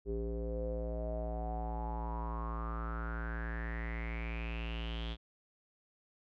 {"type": "tone with low-pass filter sweep", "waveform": "square", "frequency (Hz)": 56.9, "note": "A#1", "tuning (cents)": -41, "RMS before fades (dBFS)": -38, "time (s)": [0.05, 5.17], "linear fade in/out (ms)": 50, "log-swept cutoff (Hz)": [400, 3400], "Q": 8.1, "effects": []}